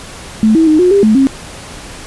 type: tone with pitch steps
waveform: sine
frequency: 218.2 / 323.4 / 309.6 / 361 / 399.2 / 216.7 / 269.3 Hz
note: A3 / E4 / D#4 / F#4 / G4 / A3 / C#4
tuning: -14 / -33 / -9 / -43 / +32 / -26 / -50 cents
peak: -5 dBFS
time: 0.43-1.27 s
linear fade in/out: 0 ms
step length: 120 ms
effects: pink hiss -30 dBFS RMS until 2.06 s + resampled to 24000 Hz